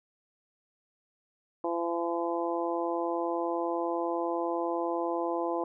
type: harmonic tone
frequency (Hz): 170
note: F3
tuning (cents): -46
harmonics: 2 / 3 / 4 / 5 / 6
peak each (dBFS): -32 / -34 / -35 / -36 / -37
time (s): 1.64-5.64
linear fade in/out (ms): 2
effects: none